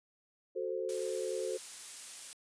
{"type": "chord", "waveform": "sine", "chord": "F# diminished", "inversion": "none", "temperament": "equal", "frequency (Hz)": [370, 440, 523.3], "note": ["F#4", "A4", "C5"], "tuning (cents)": [0, 0, 0], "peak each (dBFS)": -38, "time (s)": [0.55, 1.58], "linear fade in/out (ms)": 20}
{"type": "noise", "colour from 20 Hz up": "blue", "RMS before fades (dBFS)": -43, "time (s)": [0.89, 2.33], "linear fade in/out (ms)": 0}
{"effects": ["resampled to 22050 Hz"]}